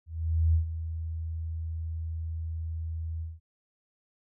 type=tone with ADSR envelope; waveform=sine; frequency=81.2 Hz; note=E2; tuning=26 cents flat; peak=-19 dBFS; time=0.06-3.4 s; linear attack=480 ms; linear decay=110 ms; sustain=-12 dB; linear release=190 ms; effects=none